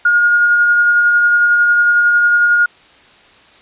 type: tone with tremolo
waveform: sine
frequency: 1429 Hz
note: F6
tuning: 39 cents sharp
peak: -7 dBFS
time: 0.05-2.66 s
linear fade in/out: 5 ms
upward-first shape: sine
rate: 11 Hz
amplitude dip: 25%
effects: white hiss -45 dBFS RMS until 3.61 s + resampled to 8000 Hz